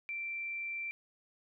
sine tone, 2349 Hz, D7, in tune, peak -36 dBFS, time 0.09-0.91 s, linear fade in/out 0 ms, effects none

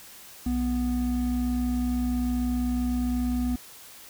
triangle tone pair together, 61.74 / 246.3 Hz, B1 / B3, 0 / -5 cents, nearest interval 2 octaves, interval 2395 cents, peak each -27 / -23 dBFS, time 0.46-3.56 s, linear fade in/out 5 ms, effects white hiss -47 dBFS RMS until 4.09 s

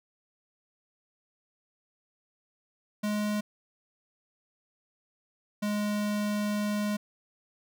square tone pair in turn, 209.4 / 208.1 Hz, G#3 / G#3, +15 / +4 cents, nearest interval unison, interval 11 cents, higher first, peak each -28 dBFS, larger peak neither, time 3.03-3.41 / 5.62-6.97 s, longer second, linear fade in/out 10 ms, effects none

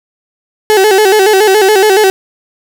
35% pulse tone with vibrato, 404.9 Hz, G#4, 44 cents flat, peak -3 dBFS, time 0.7-2.1 s, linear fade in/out 0 ms, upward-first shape square, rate 7.1 Hz, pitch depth 100 cents each way, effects none

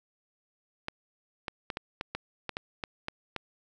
clicks, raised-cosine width 0.3 ms, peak -17 dBFS, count 11, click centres 0.884 / 1.482 / 1.702 / 1.771 / 2.011 / 2.15 / 2.493 / 2.569 / 2.838 / 3.084 / 3.363 s, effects none

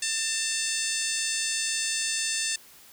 harmonic tone with a mistuned harmonic, 894 Hz, A5, 27 cents sharp, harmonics 2 / 3 / 4 / 5 / 6 / 7 / 8 / 9 / 10, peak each -35 / -35 / -35 / -35 / -35 / -35 / -35 / -35 / -35 dBFS, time 0.02-2.56 s, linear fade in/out 5 ms, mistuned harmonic 6, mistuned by -42 cents, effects white hiss -52 dBFS RMS until 2.92 s

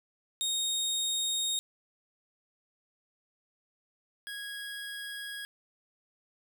25% pulse tone pair in turn, 3720 / 1653 Hz, A#7 / G#6, -4 / -9 cents, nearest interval octave + major second, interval 1405 cents, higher first, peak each -25 / -34 dBFS, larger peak first, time 0.41-1.59 / 4.27-5.45 s, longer neither, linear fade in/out 0 ms, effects none

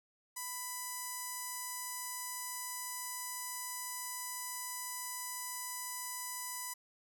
5% pulse tone with notch filter, 994 Hz, B5, 11 cents sharp, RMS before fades -42 dBFS, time 0.36-6.74 s, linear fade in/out 10 ms, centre 3300 Hz, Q 0.72, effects none

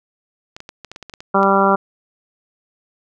clicks, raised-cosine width 0.2 ms, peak -17 dBFS, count 11, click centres 0.565 / 0.604 / 0.691 / 0.847 / 0.916 / 0.961 / 1.027 / 1.097 / 1.138 / 1.205 / 1.431 s
harmonic tone, 196 Hz, G3, in tune, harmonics 1 / 2 / 3 / 4 / 5 / 6 / 7, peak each -19 / -19 / -19 / -19 / -19 / -19 / -19 dBFS, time 1.34-1.76 s, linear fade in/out 10 ms
effects none

